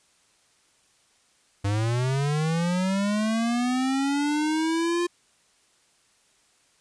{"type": "linear sweep", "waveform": "square", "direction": "up", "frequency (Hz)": [98, 351.6], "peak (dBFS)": -23, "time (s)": [1.64, 5.07], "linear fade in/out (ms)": 10, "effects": ["white hiss -63 dBFS RMS until 6.8 s", "resampled to 22050 Hz"]}